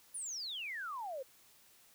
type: exponential sweep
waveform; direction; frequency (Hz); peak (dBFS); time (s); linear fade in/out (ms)
sine; down; 10210 to 502; -39; 0.14-1.23; 10
effects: white hiss -64 dBFS RMS until 1.94 s